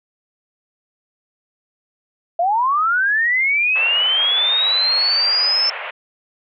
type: linear sweep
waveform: sine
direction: up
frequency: 659.3 to 5320 Hz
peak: -14 dBFS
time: 2.39-5.7 s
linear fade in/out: 5 ms
type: band-pass noise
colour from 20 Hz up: white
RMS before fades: -29 dBFS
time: 3.75-5.91 s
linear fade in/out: 10 ms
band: 490 to 2800 Hz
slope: 48 dB/octave
effects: none